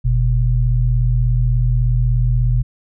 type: tone pair together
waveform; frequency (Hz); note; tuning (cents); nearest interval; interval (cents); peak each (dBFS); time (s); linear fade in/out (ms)
sine; 45.68 / 122.2; F#1 / B2; -21 / -18; octave + perfect fourth; 1703; -15; 0.04-2.63; 20
effects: none